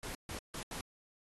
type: noise bursts at uneven times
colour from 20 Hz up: pink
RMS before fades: -43 dBFS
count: 4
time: 0.03-0.15 / 0.29-0.39 / 0.54-0.63 / 0.71-0.81 s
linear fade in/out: 2 ms
effects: AAC 32 kbps